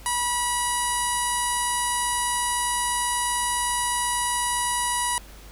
sawtooth tone with low-pass filter, 971 Hz, B5, 30 cents flat, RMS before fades -25 dBFS, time 0.06-5.18 s, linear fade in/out 0 ms, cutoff 10000 Hz, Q 7.9, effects added 50 Hz sine -43 dBFS peak until 5.51 s + pink hiss -48 dBFS RMS until 5.51 s

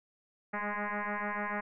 sine tone with frequency modulation, 417.4 Hz, G#4, 9 cents sharp, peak -32 dBFS, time 0.53-1.61 s, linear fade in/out 10 ms, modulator 207 Hz, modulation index 8, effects none

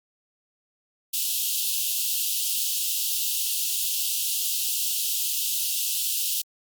white high-pass noise, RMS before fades -26 dBFS, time 1.13-6.42 s, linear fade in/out 10 ms, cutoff 2700 Hz, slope 96 dB/octave, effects Opus 48 kbps

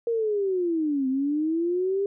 sine linear two-way sweep, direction down then up, 471.8 to 257.9 to 403.2 Hz, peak -22 dBFS, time 0.07-2.06 s, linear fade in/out 2 ms, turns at 1.08 s, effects none

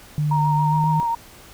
sine tone with pitch glide, 150 to 156.1 Hz, D3 to D#3, +37 to +6 cents, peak -18 dBFS, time 0.18-1 s, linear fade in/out 0 ms, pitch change +69 cents, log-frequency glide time 0.6-0.86 s
sine tone with vibrato, 932.3 Hz, A#5, in tune, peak -19 dBFS, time 0.31-1.15 s, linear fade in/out 5 ms, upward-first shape sine, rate 7.3 Hz, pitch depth 27 cents each way
clicks, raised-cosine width 2 ms, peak -27 dBFS, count 2, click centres 0.84 / 1.03 s
effects pink hiss -45 dBFS RMS until 1.53 s

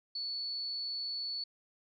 sine tone, 4437 Hz, C#8, 1 cent sharp, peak -35 dBFS, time 0.15-1.44 s, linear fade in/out 5 ms, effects none

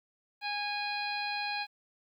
harmonic tone with a mistuned harmonic, 824 Hz, G#5, 14 cents flat, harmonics 1 / 2 / 3 / 4 / 5 / 6, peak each -36 / -40 / -37 / -47 / -39 / -49 dBFS, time 0.41-1.67 s, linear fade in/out 50 ms, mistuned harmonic 6, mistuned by -22 cents, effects 11-bit

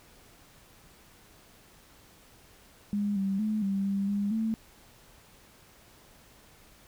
sine tone with pitch steps, 204.7 / 194.7 / 214.8 / 196 / 197.6 / 202.5 / 222 Hz, G#3 / G3 / A3 / G3 / G3 / G#3 / A3, -25 / -12 / -41 / 0 / +14 / -43 / +16 cents, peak -26 dBFS, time 2.93-4.54 s, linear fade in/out 0 ms, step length 230 ms, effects pink hiss -57 dBFS RMS until 6.87 s

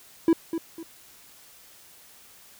triangle tone with echo, 329.6 Hz, E4, in tune, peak -13 dBFS, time 0.28-0.33 s, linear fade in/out 2 ms, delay 250 ms, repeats 2, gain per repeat -10 dB, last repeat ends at 0.83 s, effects white hiss -52 dBFS RMS until 2.59 s

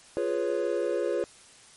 triangle chord, C# dominant seventh, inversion first, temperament equal, 349.2 / 415.3 / 493.9 / 554.4 Hz, E#4 / G#4 / B4 / C#5, 0 / 0 / 0 / 0 cents, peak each -29 dBFS, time 0.17-1.24 s, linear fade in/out 0 ms, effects white hiss -53 dBFS RMS until 1.76 s + MP3 48 kbps

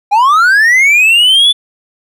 triangle linear sweep, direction up, 784 to 3501 Hz, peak -3 dBFS, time 0.11-1.53 s, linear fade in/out 20 ms, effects none

